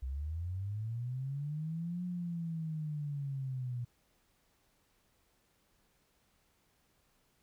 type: linear two-way sweep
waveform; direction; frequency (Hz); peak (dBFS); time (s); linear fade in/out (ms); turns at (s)
sine; up then down; 62 to 180.1 to 119.7; -35; 0.02-3.85; 10; 2.04
effects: pink hiss -73 dBFS RMS until 7.42 s